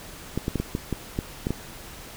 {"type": "clicks", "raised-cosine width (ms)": 3, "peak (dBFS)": -12, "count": 9, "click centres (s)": [0.376, 0.481, 0.557, 0.6, 0.751, 0.927, 1.189, 1.469, 1.506], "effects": ["pink hiss -42 dBFS RMS until 2.16 s"]}